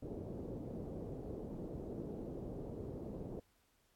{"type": "low-pass noise", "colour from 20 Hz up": "white", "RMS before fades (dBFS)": -45, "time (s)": [0.02, 3.4], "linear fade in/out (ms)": 5, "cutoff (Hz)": 470, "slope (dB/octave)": 24, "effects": ["pink hiss -75 dBFS RMS until 3.95 s", "AAC 64 kbps"]}